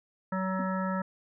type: harmonic tone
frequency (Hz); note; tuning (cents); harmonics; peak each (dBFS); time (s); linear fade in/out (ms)
188.4; F#3; +32; 1 / 3 / 5 / 7 / 9 / 10; -30 / -36 / -37 / -36 / -42 / -48; 0.32-1.02; 5
type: tone with exponential decay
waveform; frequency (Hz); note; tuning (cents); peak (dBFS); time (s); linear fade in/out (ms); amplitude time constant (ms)
sine; 246.9; B3; 0; -30; 0.59-0.71; 5; 24
effects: none